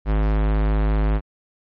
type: tone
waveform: square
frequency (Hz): 52.4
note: G#1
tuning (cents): +16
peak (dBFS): -17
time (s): 0.05-1.21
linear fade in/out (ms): 50
effects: low-pass 2000 Hz 12 dB/octave + MP3 32 kbps